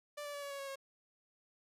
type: tone with pitch steps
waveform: sawtooth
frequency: 587.3 / 579.9 / 572.6 / 565.3 / 558.2 / 551.1 / 544.2 Hz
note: D5 / D5 / D5 / C#5 / C#5 / C#5 / C#5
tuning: 0 / -22 / -44 / +34 / +12 / -10 / -32 cents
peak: -38 dBFS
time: 0.17-0.758 s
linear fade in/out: 10 ms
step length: 84 ms
effects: resampled to 32000 Hz